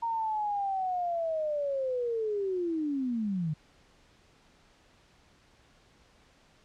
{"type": "linear sweep", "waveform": "sine", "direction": "down", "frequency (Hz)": [932.3, 146.83], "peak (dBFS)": -28, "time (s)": [0.02, 3.54], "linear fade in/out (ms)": 10, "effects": ["pink hiss -62 dBFS RMS until 6.64 s", "low-pass 6000 Hz 12 dB/octave"]}